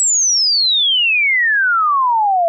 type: exponential sweep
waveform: sine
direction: down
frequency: 7920 to 659.3 Hz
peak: -11 dBFS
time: 0-2.48 s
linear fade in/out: 0 ms
effects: none